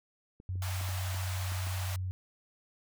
clicks, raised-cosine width 3 ms, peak -38 dBFS, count 7, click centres 0.401 / 0.556 / 0.812 / 0.89 / 1.146 / 1.52 / 1.67 s
sine tone, 92.5 Hz, F#2, in tune, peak -32 dBFS, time 0.49-2.11 s, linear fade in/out 0 ms
pink high-pass noise, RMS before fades -42 dBFS, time 0.62-1.96 s, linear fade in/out 2 ms, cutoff 580 Hz, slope 96 dB/octave
effects none

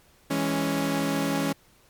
sawtooth chord, C# minor, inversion first, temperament equal with one note detuned, 164.81 / 206.6 / 277.2 Hz, E3 / G#3 / C#4, 0 / -9 / 0 cents, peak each -26 / -27 / -22 dBFS, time 0.3-1.53 s, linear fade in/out 10 ms, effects pink hiss -59 dBFS RMS until 1.89 s + MP3 96 kbps

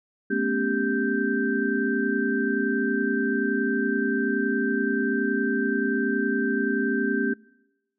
sine tone cluster, 216 / 245.5 / 277.2 / 393.8 / 1564 Hz, A3 / B3 / C#4 / G4 / G6, -32 / -10 / 0 / +8 / -4 cents, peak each -28 dBFS, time 0.3-7.34 s, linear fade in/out 10 ms, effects noise-tail reverb RT60 1.0 s tail -25 dB re dry

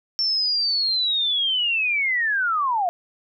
sine linear sweep, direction down, 5440 to 675 Hz, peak -19 dBFS, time 0.19-2.89 s, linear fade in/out 0 ms, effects none

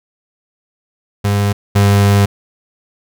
35% pulse tone pair in turn, 101.4 / 100.64 Hz, G#2 / G2, -41 / +46 cents, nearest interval unison, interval 13 cents, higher first, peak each -10 / -6 dBFS, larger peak second, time 1.24-1.53 / 1.75-2.26 s, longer second, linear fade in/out 10 ms, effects none

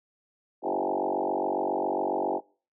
sine tone with frequency modulation, 587.3 Hz, D5, in tune, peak -25 dBFS, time 0.62-2.41 s, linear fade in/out 50 ms, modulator 47.3 Hz, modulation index 6.1, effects noise-tail reverb RT60 0.4 s tail -23 dB re dry

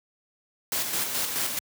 white noise with tremolo, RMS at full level -27 dBFS, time 0.72-1.59 s, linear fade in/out 2 ms, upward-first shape square, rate 4.7 Hz, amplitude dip 40%, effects high-pass 100 Hz 12 dB/octave

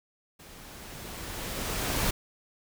pink noise with level ramp, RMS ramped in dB -50 to -27 dBFS, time 0.39-2.11 s, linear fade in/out 10 ms, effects none

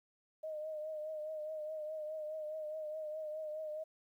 sine tone with vibrato, 618 Hz, D#5, 12 cents flat, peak -39 dBFS, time 0.43-3.84 s, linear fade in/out 10 ms, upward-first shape triangle, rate 4.8 Hz, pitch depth 48 cents each way, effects 12-bit

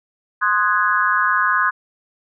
sine chord, Ab dominant seventh, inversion first, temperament equal, 1046.5 / 1244.5 / 1480 / 1661.2 Hz, C6 / Eb6 / Gb6 / Ab6, 0 / 0 / 0 / 0 cents, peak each -20 dBFS, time 0.41-1.71 s, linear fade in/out 20 ms, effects none

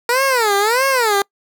15% pulse tone with vibrato, 465.7 Hz, A#4, 2 cents flat, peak -7 dBFS, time 0.09-1.22 s, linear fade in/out 2 ms, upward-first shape sine, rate 1.6 Hz, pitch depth 270 cents each way, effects noise-tail reverb RT60 0.1 s tail -26 dB re dry

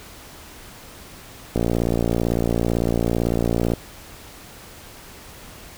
click train, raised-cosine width 2 ms, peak -7 dBFS, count 127, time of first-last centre 1.56-3.736 s, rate 57.9 Hz, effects pink hiss -42 dBFS RMS until 5.77 s

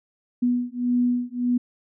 sine beating tone pair, 244.2 / 245.9 Hz, B3 / B3, -19 / -7 cents, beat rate 1.7 Hz, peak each -23 dBFS, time 0.42-1.58 s, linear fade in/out 10 ms, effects none

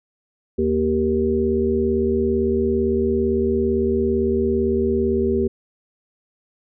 harmonic tone, 77.78 Hz, D#2, in tune, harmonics 1 / 3 / 5 / 6, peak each -26 / -22 / -19 / -27 dBFS, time 0.58-5.48 s, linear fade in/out 10 ms, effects none

